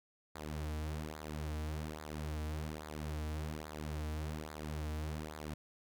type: tone with flanger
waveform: sawtooth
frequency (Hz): 76.7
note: D#2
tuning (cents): -24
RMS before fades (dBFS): -41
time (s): 0.35-5.54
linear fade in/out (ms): 5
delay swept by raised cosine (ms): 0.34 to 5.64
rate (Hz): 1.2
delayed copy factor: -0.75
effects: none